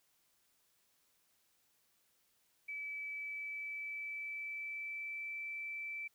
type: tone with pitch glide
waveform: sine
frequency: 2300 to 2325 Hz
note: D7 to D7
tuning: -37 to -18 cents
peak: -40 dBFS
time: 2.68-6.08 s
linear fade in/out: 10 ms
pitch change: +19 cents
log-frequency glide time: 3.09-5.36 s
effects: white hiss -75 dBFS RMS until 6.14 s